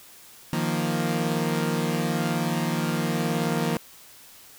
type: chord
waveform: sawtooth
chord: Eb suspended second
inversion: none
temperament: equal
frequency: 155.56 / 174.61 / 233.1 Hz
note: Eb3 / F3 / Bb3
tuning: 0 / 0 / 0 cents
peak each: -24 dBFS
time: 0.53-3.77 s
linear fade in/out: 0 ms
effects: white hiss -49 dBFS RMS until 4.58 s